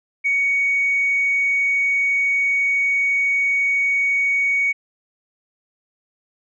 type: tone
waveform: sine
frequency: 2237 Hz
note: C#7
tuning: 15 cents sharp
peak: -15 dBFS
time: 0.24-4.73 s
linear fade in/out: 20 ms
effects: tanh soft clip ceiling -11 dBFS